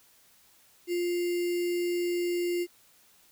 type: tone with sample-and-hold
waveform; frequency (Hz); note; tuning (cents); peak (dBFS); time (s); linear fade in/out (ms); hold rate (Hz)
sine; 350.4; F4; +6; -26; 0.87-2.67; 50; 2450
effects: white hiss -61 dBFS RMS until 3.31 s